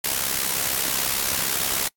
white noise with amplitude modulation, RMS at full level -21 dBFS, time 0.04-1.88 s, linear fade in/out 5 ms, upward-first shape sine, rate 66.7 Hz, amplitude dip 65%, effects noise-tail reverb RT60 0.1 s tail -25 dB re dry + AAC 64 kbps

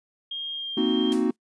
sine tone with pitch glide, 3229 to 3194 Hz, G#7 to G7, -49 to +32 cents, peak -29 dBFS, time 0.31-1.13 s, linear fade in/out 5 ms, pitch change -19 cents, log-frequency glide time 0.54-0.72 s
triangle chord, C half-diminished seventh, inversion third, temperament equal, 233.1 / 261.6 / 311.1 / 370 Hz, Bb3 / C4 / Eb4 / Gb4, 0 / 0 / 0 / 0 cents, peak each -24 dBFS, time 0.77-1.31 s, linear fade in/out 5 ms
white noise with exponential decay, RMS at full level -36 dBFS, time 1.12-1.36 s, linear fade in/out 0 ms, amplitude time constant 51 ms
effects noise-tail reverb RT60 0.1 s tail -24 dB re dry + resampled to 22050 Hz

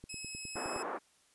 click train, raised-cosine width 3 ms, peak -34 dBFS, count 8, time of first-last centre 0.04-0.762 s, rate 9.69 Hz
10% pulse tone, 2570 Hz, E7, 45 cents flat, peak -32 dBFS, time 0.09-0.83 s, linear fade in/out 10 ms
white band-pass noise, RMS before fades -39 dBFS, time 0.55-0.99 s, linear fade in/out 20 ms, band 250 to 1300 Hz, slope 24 dB/octave
effects white hiss -68 dBFS RMS until 1.34 s + resampled to 24000 Hz

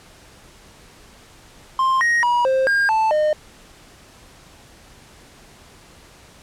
triangle tone with pitch steps, 1053 / 1877 / 964 / 527 / 1612 / 880 / 610 Hz, C6 / A#6 / B5 / C5 / G6 / A5 / D#5, +11 / +11 / -42 / +12 / +48 / 0 / -34 cents, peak -13 dBFS, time 1.79-3.33 s, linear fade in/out 2 ms, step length 220 ms, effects pink hiss -47 dBFS RMS until 6.42 s + low-pass 10000 Hz 12 dB/octave

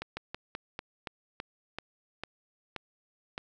slowing click train, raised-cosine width 0.3 ms, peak -20 dBFS, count 11, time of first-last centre 0.02-3.379 s, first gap 150 ms, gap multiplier 1.17, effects none

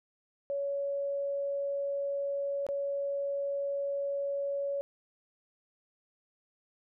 sine tone with dropouts, 561 Hz, C#5, 21 cents sharp, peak -30 dBFS, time 0.5-4.81 s, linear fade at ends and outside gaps 0 ms, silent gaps 2.666-2.688 s, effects none

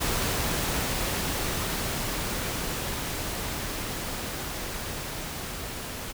pink noise with level ramp, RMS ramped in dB -27 to -36 dBFS, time 0-6.13 s, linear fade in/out 20 ms, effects none

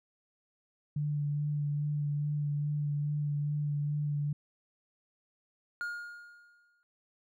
sine tone with vibrato, 146.83 Hz, D3, in tune, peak -29 dBFS, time 0.96-4.33 s, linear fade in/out 5 ms, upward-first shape sine, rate 2.4 Hz, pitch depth 17 cents each way
triangle tone with exponential decay, 1423 Hz, F6, 32 cents sharp, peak -30 dBFS, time 5.81-6.83 s, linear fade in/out 0 ms, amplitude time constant 220 ms
effects none

